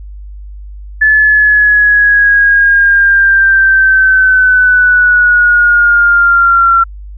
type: linear sweep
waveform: sine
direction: down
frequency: 1733 to 1358 Hz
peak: -4 dBFS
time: 1.01-6.84 s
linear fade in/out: 10 ms
effects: added 50 Hz sine -25 dBFS peak until 7.17 s